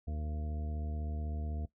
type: harmonic tone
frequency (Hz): 76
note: D#2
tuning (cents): -40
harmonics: 1 / 2 / 3 / 4 / 5 / 6 / 7 / 9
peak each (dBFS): -35 / -47 / -46 / -53 / -59 / -53 / -61 / -53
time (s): 0.07-1.66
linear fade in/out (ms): 10
effects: noise-tail reverb RT60 0.1 s tail -17 dB re dry